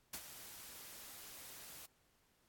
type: noise with ADSR envelope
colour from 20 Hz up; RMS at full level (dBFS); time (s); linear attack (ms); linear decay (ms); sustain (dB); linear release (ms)
white; -43; 0.13-1.86; 7; 62; -10; 5
effects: pink hiss -75 dBFS RMS until 2.48 s + AAC 64 kbps